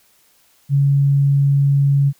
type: tone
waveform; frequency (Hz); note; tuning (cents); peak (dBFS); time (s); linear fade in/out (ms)
sine; 140.1; C#3; +19; -11; 0.69-2.13; 50
effects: white hiss -56 dBFS RMS until 2.19 s